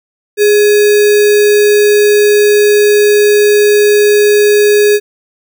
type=tone with sample-and-hold; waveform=sine; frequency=415.3 Hz; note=G#4; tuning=in tune; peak=-4 dBFS; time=0.37-5 s; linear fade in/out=50 ms; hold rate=2100 Hz; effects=none